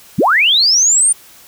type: linear sweep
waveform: sine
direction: up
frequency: 100 to 9210 Hz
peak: -8 dBFS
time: 0.18-1.13 s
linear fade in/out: 10 ms
effects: white hiss -42 dBFS RMS until 1.47 s